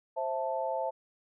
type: chord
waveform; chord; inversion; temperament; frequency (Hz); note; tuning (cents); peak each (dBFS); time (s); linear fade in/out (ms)
sine; A minor; first; just; 528 / 660 / 880; C5 / E5 / A5; +16 / +2 / 0; -34; 0.16-0.91; 20
effects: none